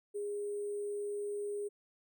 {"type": "tone with sample-and-hold", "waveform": "sine", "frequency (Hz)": 410.7, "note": "G#4", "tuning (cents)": -19, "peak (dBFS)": -35, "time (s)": [0.14, 1.69], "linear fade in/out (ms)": 20, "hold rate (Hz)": 8820, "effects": []}